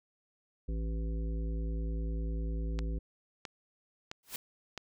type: harmonic tone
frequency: 55 Hz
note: A1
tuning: in tune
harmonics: 1 / 3 / 5 / 7 / 9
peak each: -32 / -42 / -46 / -49 / -51 dBFS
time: 0.68-2.99 s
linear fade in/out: 10 ms
type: click train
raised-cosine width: 0.2 ms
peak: -22 dBFS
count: 4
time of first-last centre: 2.79-4.777 s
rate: 1.51 Hz
type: noise with exponential growth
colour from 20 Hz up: white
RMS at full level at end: -35 dBFS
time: 4.23-4.36 s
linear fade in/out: 2 ms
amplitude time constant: 27 ms
effects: none